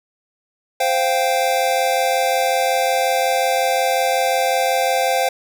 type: chord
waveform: square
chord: C suspended fourth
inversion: none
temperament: equal with one note detuned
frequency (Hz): 521.7 / 698.5 / 784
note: C5 / F5 / G5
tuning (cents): -5 / 0 / 0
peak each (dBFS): -21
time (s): 0.8-5.29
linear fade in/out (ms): 5
effects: none